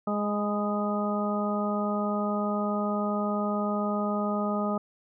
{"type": "harmonic tone with a mistuned harmonic", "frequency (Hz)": 207.2, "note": "G#3", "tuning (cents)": -4, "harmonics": [1, 2, 3, 4, 5, 6], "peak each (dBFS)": [-28, -35, -32, -36, -43, -33], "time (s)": [0.07, 4.78], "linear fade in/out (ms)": 5, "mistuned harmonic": 5, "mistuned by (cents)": -39, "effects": []}